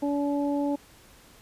harmonic tone, 286.1 Hz, D4, 45 cents flat, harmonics 1 / 2 / 3, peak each -25 / -31 / -35 dBFS, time 0.02-0.76 s, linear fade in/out 10 ms, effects pink hiss -54 dBFS RMS until 1.41 s + resampled to 32000 Hz

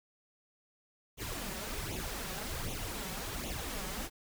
pink noise with flanger, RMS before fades -39 dBFS, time 1.17-4.1 s, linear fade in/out 50 ms, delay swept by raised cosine 0.3 to 5.4 ms, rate 1.3 Hz, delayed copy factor +0.7, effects none

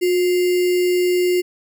sine tone with sample-and-hold, 360 Hz, F#4, 47 cents flat, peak -14 dBFS, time 0.01-1.42 s, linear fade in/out 20 ms, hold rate 2450 Hz, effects none

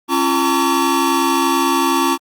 square tone cluster, 271.1 / 342.4 / 905 / 1136 Hz, C#4 / F4 / A5 / C#6, -38 / -34 / +48 / +42 cents, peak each -20 dBFS, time 0.08-2.18 s, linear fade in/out 50 ms, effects Opus 32 kbps

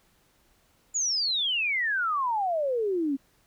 sine exponential sweep, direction down, 7040 to 263.1 Hz, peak -24 dBFS, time 0.94-3.17 s, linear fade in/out 20 ms, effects pink hiss -65 dBFS RMS until 3.46 s

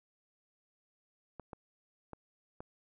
clicks, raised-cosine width 1 ms, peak -30 dBFS, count 4, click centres 1.397 / 1.532 / 2.133 / 2.605 s, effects none

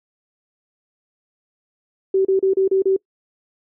sine tone bursts, 383.9 Hz, G4, 36 cents flat, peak -13 dBFS, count 6, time 2.14-2.965 s, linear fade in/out 5 ms, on 110 ms, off 33 ms, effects noise-tail reverb RT60 0.1 s tail -24 dB re dry

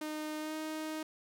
sawtooth tone with pitch glide, 307 to 312.2 Hz, D#4 to D#4, -23 to +6 cents, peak -33 dBFS, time 0.01-1.03 s, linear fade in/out 5 ms, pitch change +29 cents, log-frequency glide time 0.39-0.55 s, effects none

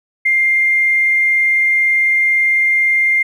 triangle tone with tanh clipping, 2106 Hz, C7, 11 cents sharp, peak -10 dBFS, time 0.25-3.23 s, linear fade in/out 10 ms, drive 2 dB, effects none

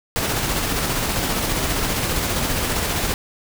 pink noise with tremolo, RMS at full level -21 dBFS, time 0.16-3.14 s, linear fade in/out 0 ms, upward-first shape square, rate 15 Hz, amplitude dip 25%, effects none

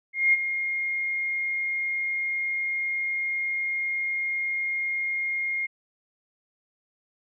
sine tone with ADSR envelope, 2134 Hz, C7, 34 cents sharp, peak -15 dBFS, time 0.13-5.67 s, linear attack 200 ms, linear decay 28 ms, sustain -10 dB, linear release 18 ms, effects none

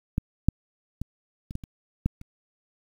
clicks, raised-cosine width 5 ms, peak -11 / -6 / -18 / -24 / -18 / -27 / -10 / -30 dBFS, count 8, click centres 0.181 / 0.486 / 1.016 / 1.509 / 1.554 / 1.638 / 2.06 / 2.214 s, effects 8-bit

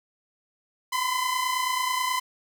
sawtooth tone pair together, 1000 / 1029.3 Hz, B5 / C6, +21 / -29 cents, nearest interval unison, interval 50 cents, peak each -24 / -23 dBFS, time 0.92-2.2 s, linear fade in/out 10 ms, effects none

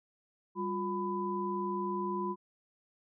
sine tone cluster, 196.8 / 355.8 / 999 Hz, G3 / F4 / B5, +7 / +32 / +20 cents, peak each -37 / -36 / -35 dBFS, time 0.55-2.36 s, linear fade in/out 50 ms, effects none

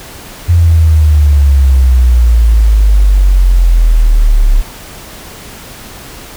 sine exponential sweep, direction down, 87.1 to 34.65 Hz, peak -3 dBFS, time 0.48-4.62 s, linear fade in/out 20 ms, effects pink hiss -30 dBFS RMS until 6.36 s

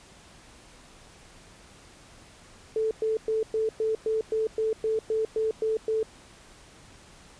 sine tone bursts, 440 Hz, A4, in tune, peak -23 dBFS, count 13, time 2.76-6.03 s, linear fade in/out 2 ms, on 150 ms, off 110 ms, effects pink hiss -52 dBFS RMS until 7.39 s + resampled to 22050 Hz

